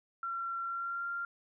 sine tone with pitch glide, 1364 to 1388.6 Hz, F6 to F6, -41 to -10 cents, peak -34 dBFS, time 0.23-1.25 s, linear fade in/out 2 ms, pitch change +31 cents, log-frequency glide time 0.63-1.09 s, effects none

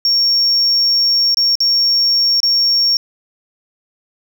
triangle tone with dropouts, 5520 Hz, F8, 21 cents flat, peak -8 dBFS, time 0.05-2.97 s, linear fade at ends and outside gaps 1 ms, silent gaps 1.345-1.371 / 1.554-1.604 / 2.403-2.431 s, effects tanh soft clip ceiling -7 dBFS + 8-bit

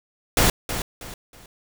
pink noise with echo, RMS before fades -17 dBFS, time 0.37-0.5 s, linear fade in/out 2 ms, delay 320 ms, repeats 3, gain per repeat -10 dB, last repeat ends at 1.46 s, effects none

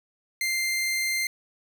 sawtooth tone, 2093 Hz, C7, in tune, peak -21 dBFS, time 0.41-1.27 s, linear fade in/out 2 ms, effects none

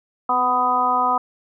harmonic tone with a mistuned harmonic, 249.4 Hz, B3, 17 cents sharp, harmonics 1 / 2 / 3 / 4 / 5, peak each -31 / -31 / -22 / -20 / -20 dBFS, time 0.29-1.18 s, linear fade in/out 5 ms, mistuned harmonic 1, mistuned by +25 cents, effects none

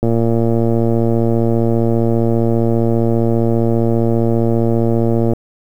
click train, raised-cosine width 2 ms, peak -3 dBFS, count 611, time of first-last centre 0.03-5.334 s, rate 115 Hz, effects 7-bit

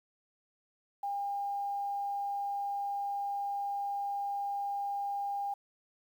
sine tone with quantisation, 804 Hz, G5, 44 cents sharp, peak -32 dBFS, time 1.03-5.54 s, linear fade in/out 5 ms, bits 10, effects none

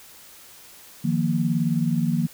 sine chord, Eb suspended second, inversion none, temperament equal, 155.56 / 174.61 / 233.1 Hz, Eb3 / F3 / Bb3, 0 / 0 / 0 cents, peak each -24 dBFS, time 1.04-2.27 s, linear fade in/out 10 ms, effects white hiss -47 dBFS RMS until 2.33 s

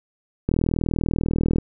click train, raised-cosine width 3 ms, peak -8 dBFS, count 45, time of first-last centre 0.49-1.585 s, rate 40.2 Hz, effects none

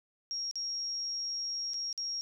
sine tone with dropouts, 5588 Hz, F8, in tune, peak -33 dBFS, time 0.31-2.21 s, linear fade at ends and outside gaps 0 ms, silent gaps 0.512-0.556 / 1.735-1.742 / 1.928-1.977 s, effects none

